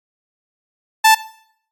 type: tone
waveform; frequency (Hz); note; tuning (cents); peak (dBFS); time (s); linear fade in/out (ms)
sawtooth; 880; A5; 0; -4; 1.04-1.15; 10
effects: noise-tail reverb RT60 0.6 s tail -17 dB re dry + AAC 64 kbps